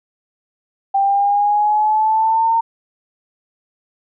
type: exponential sweep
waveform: sine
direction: up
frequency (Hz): 784 to 917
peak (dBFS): -12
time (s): 0.94-2.61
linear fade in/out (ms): 10
effects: none